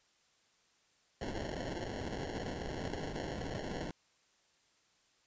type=noise with sample-and-hold; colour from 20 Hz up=blue; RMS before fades=-40 dBFS; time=1.21-3.91 s; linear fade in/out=2 ms; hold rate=1225 Hz; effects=white hiss -71 dBFS RMS until 5.26 s + resampled to 16000 Hz